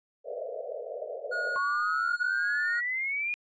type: band-pass noise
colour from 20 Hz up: white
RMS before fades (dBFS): -37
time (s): 0.24-1.59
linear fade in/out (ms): 50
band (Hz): 440 to 660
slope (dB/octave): 96
type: tone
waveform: triangle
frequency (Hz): 1444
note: F#6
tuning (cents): -43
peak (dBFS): -27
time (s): 1.31-2.81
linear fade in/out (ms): 20
type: exponential sweep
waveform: sine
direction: up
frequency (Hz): 1086 to 2456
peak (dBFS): -28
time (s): 1.56-3.34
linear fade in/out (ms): 0
effects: resampled to 16000 Hz